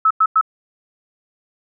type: tone bursts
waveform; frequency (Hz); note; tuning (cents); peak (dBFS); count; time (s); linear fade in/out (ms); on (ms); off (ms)
sine; 1300; E6; -24; -10; 3; 0.05-0.412; 5; 56; 97
effects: none